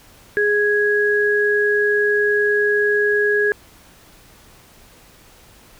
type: tone pair together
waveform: sine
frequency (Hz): 415.3 / 1661.2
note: G#4 / G#6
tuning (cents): 0 / 0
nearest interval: 2 octaves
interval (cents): 2400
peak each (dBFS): -17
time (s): 0.37-3.52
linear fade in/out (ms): 0
effects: pink hiss -48 dBFS RMS until 5.79 s